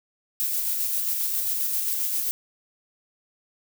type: noise with tremolo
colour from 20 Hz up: violet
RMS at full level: -25 dBFS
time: 0.4-2.31 s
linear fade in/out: 0 ms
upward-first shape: square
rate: 7.5 Hz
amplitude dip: 25%
effects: none